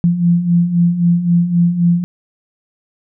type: beating tone pair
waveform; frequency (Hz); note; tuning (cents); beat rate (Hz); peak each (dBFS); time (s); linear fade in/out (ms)
sine; 170 / 173.8; F3 / F3; -46 / -8; 3.8; -17 / -11; 0.04-2.04; 0
effects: none